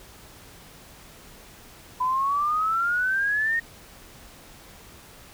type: exponential sweep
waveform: sine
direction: up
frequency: 996 to 1864.7 Hz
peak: -21 dBFS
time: 2-3.6 s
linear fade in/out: 10 ms
effects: pink hiss -48 dBFS RMS until 5.33 s